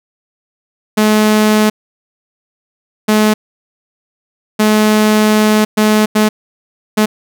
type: tone bursts at uneven times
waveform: sawtooth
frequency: 213.9 Hz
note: A3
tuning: 49 cents flat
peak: -4 dBFS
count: 6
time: 0.97-1.7 / 3.08-3.34 / 4.59-5.65 / 5.77-6.06 / 6.15-6.29 / 6.97-7.06 s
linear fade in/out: 10 ms
effects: none